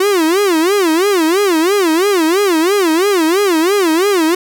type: tone with vibrato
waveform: 45% pulse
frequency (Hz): 360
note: F#4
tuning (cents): -47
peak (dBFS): -10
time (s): 0-4.35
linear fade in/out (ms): 5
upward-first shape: sine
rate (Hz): 3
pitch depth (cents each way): 240
effects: none